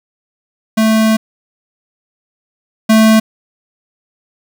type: tone pair in turn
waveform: square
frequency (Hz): 220 / 220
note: A3 / A3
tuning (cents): 0 / 0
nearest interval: unison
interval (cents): 0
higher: neither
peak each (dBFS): -9 / -6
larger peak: second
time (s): 0.77-1.17 / 2.89-3.2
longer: first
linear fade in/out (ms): 10
effects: 8-bit